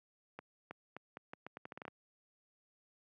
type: accelerating click train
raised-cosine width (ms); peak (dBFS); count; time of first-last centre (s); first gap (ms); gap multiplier
0.5; -30; 13; 0.39-1.88; 320; 0.8
effects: high-pass 150 Hz 12 dB/octave